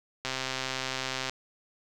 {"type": "click train", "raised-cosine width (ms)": 0.2, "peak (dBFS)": -14, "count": 138, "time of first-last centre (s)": [0.25, 1.296], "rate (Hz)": 131, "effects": []}